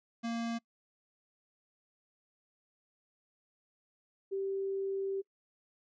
square / sine tone pair in turn, 231.7 / 389.7 Hz, A#3 / G4, -10 / -10 cents, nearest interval major sixth, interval 900 cents, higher second, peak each -34 / -32 dBFS, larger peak second, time 0.23-0.59 / 4.31-5.22 s, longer second, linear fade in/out 20 ms, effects noise-tail reverb RT60 0.1 s tail -25 dB re dry + resampled to 16000 Hz

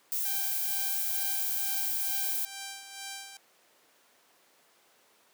violet noise, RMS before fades -31 dBFS, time 0.12-2.45 s, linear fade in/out 0 ms
5% pulse tone with tremolo, 786 Hz, G5, 4 cents sharp, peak -26 dBFS, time 0.25-3.37 s, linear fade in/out 2 ms, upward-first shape sine, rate 2.2 Hz, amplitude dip 60%
clicks, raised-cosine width 5 ms, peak -31 dBFS, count 2, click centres 0.691 / 0.801 s
effects pink hiss -63 dBFS RMS until 5.33 s + high-pass 400 Hz 12 dB/octave

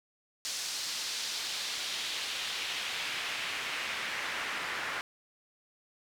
pink noise with band-pass filter sweep, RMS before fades -36 dBFS, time 0.45-5.01 s, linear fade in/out 0 ms, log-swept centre 5400 to 1700 Hz, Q 1.4, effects none

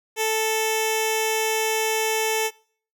10% pulse tone with notch filter, 440 Hz, A4, in tune, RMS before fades -23 dBFS, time 0.16-2.51 s, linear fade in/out 50 ms, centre 1400 Hz, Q 1.1, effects noise-tail reverb RT60 0.5 s tail -24 dB re dry

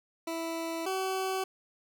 20% pulse tone pair in turn, 329.6 / 379.5 Hz, E4 / F#4, 0 / +44 cents, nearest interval major second, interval 244 cents, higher second, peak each -28 / -25 dBFS, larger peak second, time 0.27-0.86 / 0.86-1.44 s, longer first, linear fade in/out 5 ms, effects none

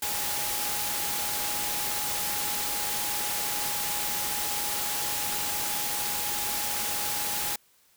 sine tone in noise, 830.6 Hz, G#5, in tune, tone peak -38 dBFS, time 0.02-7.56 s, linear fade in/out 5 ms, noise white, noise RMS -30 dBFS, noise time 0.02-7.56 s, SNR -11 dB, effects white hiss -63 dBFS RMS until 7.96 s

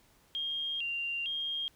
sine tone with vibrato, 2994 Hz, F#7, 20 cents sharp, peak -32 dBFS, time 0.35-1.68 s, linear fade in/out 0 ms, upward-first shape square, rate 1.1 Hz, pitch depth 130 cents each way, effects pink hiss -65 dBFS RMS until 1.75 s

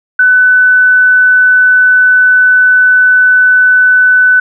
sine tone, 1500 Hz, F#6, 23 cents sharp, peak -3 dBFS, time 0.19-4.4 s, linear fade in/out 5 ms, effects none

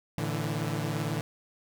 sawtooth chord, A suspended fourth, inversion none, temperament equal with one note detuned, 112.51 / 146.83 / 164.81 Hz, A2 / D3 / E3, +39 / 0 / 0 cents, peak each -30 / -29 / -30 dBFS, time 0.18-1.21 s, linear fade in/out 0 ms, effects none

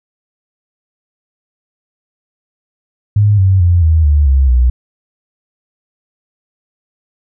sine tone with pitch steps, 103.83 / 95.21 / 87.31 / 80.06 / 73.42 / 67.33 / 61.74 Hz, G#2 / G2 / F2 / D#2 / D2 / C#2 / B1, 0 / -50 / 0 / +50 / 0 / -50 / 0 cents, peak -6 dBFS, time 3.16-4.7 s, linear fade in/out 5 ms, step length 220 ms, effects none

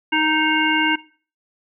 harmonic tone, 311.1 Hz, D#4, in tune, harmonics 1 / 3 / 5 / 7 / 9, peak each -22 / -22 / -22 / -22 / -22 dBFS, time 0.12-0.96 s, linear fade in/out 10 ms, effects noise-tail reverb RT60 0.4 s tail -19 dB re dry

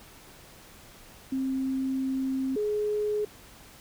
sine tone pair in turn, 264.7 / 420.2 Hz, C4 / G#4, +20 / +20 cents, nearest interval minor sixth, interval 800 cents, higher second, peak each -26 / -25 dBFS, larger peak second, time 1.32-2.56 / 2.56-3.25 s, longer first, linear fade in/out 5 ms, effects pink hiss -51 dBFS RMS until 3.8 s

